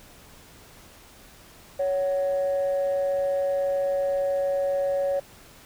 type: tone pair together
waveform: sine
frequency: 558 / 746.6 Hz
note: C#5 / F#5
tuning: +11 / +15 cents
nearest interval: perfect fourth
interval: 504 cents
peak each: -21 / -33 dBFS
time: 1.79-5.2 s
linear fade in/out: 10 ms
effects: tanh soft clip ceiling -18 dBFS + pink hiss -50 dBFS RMS until 5.65 s